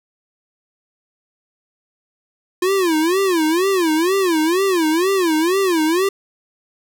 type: tone with vibrato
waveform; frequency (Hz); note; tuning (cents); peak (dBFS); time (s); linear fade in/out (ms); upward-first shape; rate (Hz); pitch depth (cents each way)
square; 349.2; F4; 0; -15; 2.62-6.09; 5; sine; 2.1; 210
effects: none